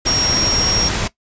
sine tone in noise, 5588 Hz, F8, in tune, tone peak -16 dBFS, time 0.06-0.89 s, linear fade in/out 10 ms, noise pink, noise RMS -20 dBFS, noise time 0.05-1.08 s, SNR +1 dB, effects noise-tail reverb RT60 0.1 s tail -17 dB re dry + resampled to 16000 Hz

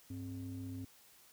triangle ring-modulated tone, 82.41 Hz, E2, in tune, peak -36 dBFS, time 0.1-0.85 s, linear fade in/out 5 ms, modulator 182 Hz, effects white hiss -63 dBFS RMS until 1.32 s

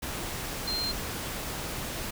sine tone in noise, 4170 Hz, C8, 7 cents flat, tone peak -29 dBFS, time 0.67-0.92 s, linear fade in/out 10 ms, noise pink, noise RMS -35 dBFS, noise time 0.02-2.11 s, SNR +3 dB, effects none

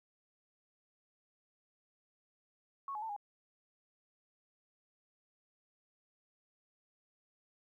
sine tone with pitch steps, 1104 / 845 / 892 / 821 Hz, C#6 / G#5 / A5 / G#5, -7 / +30 / +23 / -20 cents, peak -38 dBFS, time 2.88-3.164 s, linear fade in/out 2 ms, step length 71 ms, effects 13-bit

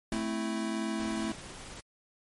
square chord, A minor, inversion none, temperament equal, 220 / 261.6 / 329.6 Hz, A3 / C4 / E4, 0 / 0 / 0 cents, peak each -34 / -40 / -36 dBFS, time 0.12-1.32 s, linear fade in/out 2 ms
pink noise with exponential decay, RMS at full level -37 dBFS, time 0.12-0.51 s, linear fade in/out 2 ms, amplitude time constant 83 ms
pink noise with tremolo, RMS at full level -44 dBFS, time 0.99-1.81 s, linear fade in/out 10 ms, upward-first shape triangle, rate 18 Hz, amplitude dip 25%
effects MP3 48 kbps

